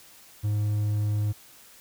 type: tone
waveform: triangle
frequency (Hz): 104.9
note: G#2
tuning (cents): +18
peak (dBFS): -21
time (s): 0.43-1.33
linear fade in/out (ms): 20
effects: white hiss -52 dBFS RMS until 1.8 s